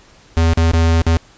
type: tone with dropouts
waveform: square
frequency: 82.41 Hz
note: E2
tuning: in tune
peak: -11 dBFS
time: 0.37-1.17 s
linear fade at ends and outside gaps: 0 ms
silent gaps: 0.534-0.574 / 0.715-0.735 / 1.018-1.066 s
effects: pink hiss -47 dBFS RMS until 1.37 s + resampled to 16000 Hz